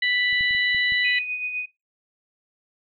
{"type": "harmonic tone", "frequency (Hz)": 987.8, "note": "B5", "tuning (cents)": 0, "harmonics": [2, 3, 4], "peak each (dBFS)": [-21, -28, -28], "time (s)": [0.02, 1.19], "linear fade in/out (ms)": 5}
{"type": "clicks", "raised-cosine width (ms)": 5, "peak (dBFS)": [-35, -28, -33, -33, -30, -30], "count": 6, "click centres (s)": [0.328, 0.409, 0.509, 0.549, 0.747, 0.922]}
{"type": "tone with tremolo", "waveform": "sine", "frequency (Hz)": 2489, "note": "D#7", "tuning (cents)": 0, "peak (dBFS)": -24, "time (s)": [1.04, 1.66], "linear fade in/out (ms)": 10, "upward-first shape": "sine", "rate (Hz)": 7.9, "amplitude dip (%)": 45}
{"effects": ["noise-tail reverb RT60 0.2 s tail -19 dB re dry"]}